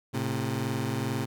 20% pulse tone pair together, 111.39 / 133.7 Hz, A2 / C3, +22 / +38 cents, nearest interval minor third, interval 316 cents, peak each -26 dBFS, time 0.13-1.26 s, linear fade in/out 20 ms, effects none

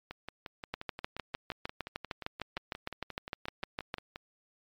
two click trains, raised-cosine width 0.3 ms, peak -18 / -24 dBFS, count 22 / 24, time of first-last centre 0.74-3.941 / 0.11-4.159 s, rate 6.56 / 5.68 Hz, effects MP3 96 kbps

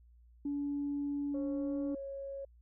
sine tone, 285.8 Hz, D4, 47 cents flat, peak -32 dBFS, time 0.45-1.95 s, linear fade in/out 5 ms
sine tone with pitch glide, 542 to 549.9 Hz, C#5 to C#5, -39 to -14 cents, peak -39 dBFS, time 1.34-2.45 s, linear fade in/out 5 ms, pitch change +25 cents, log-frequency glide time 1.52-1.78 s
effects tanh soft clip ceiling -28 dBFS + added 59 Hz sine -58 dBFS peak until 2.61 s

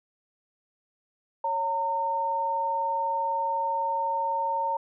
sine tone pair together, 554.4 / 914 Hz, C#5 / A#5, 0 / -34 cents, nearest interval major sixth, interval 866 cents, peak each -33 / -25 dBFS, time 1.44-4.77 s, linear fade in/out 5 ms, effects none

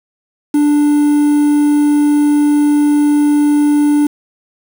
triangle tone with quantisation, 293.7 Hz, D4, in tune, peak -6 dBFS, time 0.54-4.07 s, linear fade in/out 5 ms, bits 5, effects none

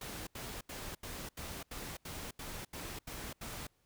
pink noise bursts, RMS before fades -44 dBFS, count 11, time 0.01-3.67 s, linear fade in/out 5 ms, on 260 ms, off 80 ms, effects pink hiss -75 dBFS RMS until 3.85 s

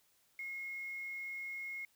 sine tone with quantisation, 2159 Hz, C#7, 46 cents flat, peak -40 dBFS, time 0.39-1.85 s, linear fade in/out 2 ms, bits 10, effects white hiss -72 dBFS RMS until 1.95 s

